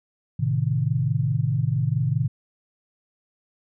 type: chord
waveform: sine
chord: A diminished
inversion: none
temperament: equal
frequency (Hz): 110 / 130.81 / 155.56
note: A2 / C3 / Eb3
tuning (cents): 0 / 0 / 0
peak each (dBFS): -25 / -23 / -25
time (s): 0.39-2.28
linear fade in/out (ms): 10
effects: none